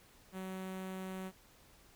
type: tone with notch filter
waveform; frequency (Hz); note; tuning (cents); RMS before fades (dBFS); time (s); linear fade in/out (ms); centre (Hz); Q
sawtooth; 188.1; F#3; +29; -43; 0.32-1.32; 50; 5000; 1.3
effects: pink hiss -63 dBFS RMS until 1.95 s